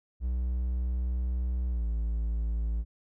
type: tone with pitch glide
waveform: triangle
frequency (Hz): 61.74 to 55.97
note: B1 to A1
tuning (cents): 0 to +30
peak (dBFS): -25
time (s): 0.2-2.85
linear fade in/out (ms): 50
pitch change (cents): -170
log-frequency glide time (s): 1.69-1.86
effects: none